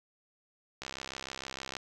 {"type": "click train", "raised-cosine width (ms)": 0.2, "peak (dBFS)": -21, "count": 64, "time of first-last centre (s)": [0.82, 1.767], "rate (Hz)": 66.5, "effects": []}